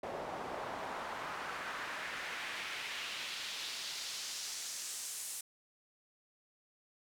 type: noise with band-pass filter sweep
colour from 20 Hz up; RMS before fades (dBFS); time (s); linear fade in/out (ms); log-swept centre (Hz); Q
pink; -42; 0.03-5.41; 5; 610 to 9300; 1.4
effects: none